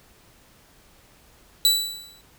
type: tone with exponential decay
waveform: sawtooth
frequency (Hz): 3951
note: B7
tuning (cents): 0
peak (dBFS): -10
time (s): 1.65-2.21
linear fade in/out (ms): 1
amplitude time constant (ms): 120
effects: pink hiss -55 dBFS RMS until 2.38 s